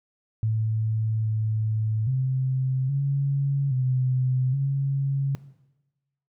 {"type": "tone with pitch steps", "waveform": "sine", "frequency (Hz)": [110.2, 109.3, 130.8, 139.3, 128.5, 137.7], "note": ["A2", "A2", "C3", "C#3", "C3", "C#3"], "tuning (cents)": [3, -11, 0, 9, -31, -11], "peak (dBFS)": -21, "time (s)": [0.43, 5.35], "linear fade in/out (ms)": 0, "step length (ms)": 820, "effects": ["noise-tail reverb RT60 1.0 s tail -17 dB re dry"]}